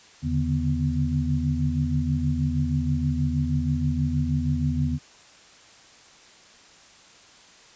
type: tone cluster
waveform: sine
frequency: 79.5 / 142.1 / 148.4 / 245.3 Hz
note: D#2 / C#3 / D3 / B3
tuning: +38 / +43 / +18 / -12 cents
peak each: -27 dBFS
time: 0.22-4.99 s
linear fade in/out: 50 ms
effects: white hiss -51 dBFS RMS until 7.75 s + resampled to 16000 Hz